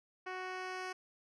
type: tone with low-pass filter sweep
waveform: 10% pulse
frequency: 370.5 Hz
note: F#4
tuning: 2 cents sharp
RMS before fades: -42 dBFS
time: 0.26-0.93 s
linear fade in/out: 10 ms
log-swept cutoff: 2900 to 6100 Hz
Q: 0.78
effects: none